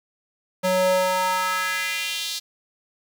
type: tone with high-pass filter sweep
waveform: square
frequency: 184.8 Hz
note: F#3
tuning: 2 cents flat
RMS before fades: -23 dBFS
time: 0.63-2.4 s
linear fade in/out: 20 ms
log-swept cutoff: 370 to 4300 Hz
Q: 2.5
effects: 8-bit